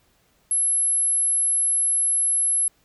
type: tone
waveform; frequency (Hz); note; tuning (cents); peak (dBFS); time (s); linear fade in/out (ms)
sine; 11040; F9; -21; -18; 0.51-2.68; 2
effects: pink hiss -63 dBFS RMS until 2.84 s